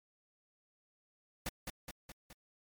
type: noise with echo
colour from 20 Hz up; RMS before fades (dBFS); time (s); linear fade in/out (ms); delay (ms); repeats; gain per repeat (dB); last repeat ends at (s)
pink; -38; 1.46-1.49; 2; 210; 4; -4; 2.33
effects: MP3 96 kbps